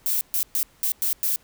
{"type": "noise bursts at uneven times", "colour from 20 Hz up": "violet", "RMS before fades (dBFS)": -23, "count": 6, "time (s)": [[0.06, 0.21], [0.34, 0.43], [0.55, 0.63], [0.83, 0.92], [1.02, 1.13], [1.23, 1.36]], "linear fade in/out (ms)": 0, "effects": ["pink hiss -57 dBFS RMS until 1.43 s"]}